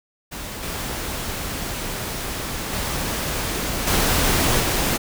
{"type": "noise with level steps", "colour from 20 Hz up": "pink", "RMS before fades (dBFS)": [-32, -28, -25, -19, -21], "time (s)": [0.31, 4.98], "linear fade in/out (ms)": 20, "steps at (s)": [0.63, 2.73, 3.87, 4.6], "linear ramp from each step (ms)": 2, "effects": []}